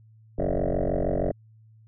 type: tone with frequency modulation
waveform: sine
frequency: 293.7 Hz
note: D4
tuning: in tune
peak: -21 dBFS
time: 0.38-1.32 s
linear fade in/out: 10 ms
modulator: 46.4 Hz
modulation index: 7.9
effects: tanh soft clip ceiling -19 dBFS + added 110 Hz sine -51 dBFS peak until 1.87 s